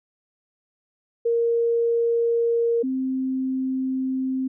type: tone pair in turn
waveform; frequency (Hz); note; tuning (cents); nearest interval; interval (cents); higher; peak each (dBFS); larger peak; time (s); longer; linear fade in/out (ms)
sine; 466.2 / 261.6; A#4 / C4; 0 / 0; minor seventh; 1000; first; -18 / -22; first; 1.25-2.83 / 2.83-4.48; second; 10
effects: none